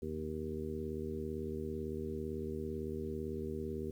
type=harmonic tone with a mistuned harmonic; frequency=77.9 Hz; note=D#2; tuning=3 cents sharp; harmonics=1 / 2 / 3 / 4 / 5 / 6; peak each=-44 / -47 / -43 / -48 / -41 / -47 dBFS; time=0.02-3.91 s; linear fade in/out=5 ms; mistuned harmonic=1; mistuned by=+68 cents; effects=11-bit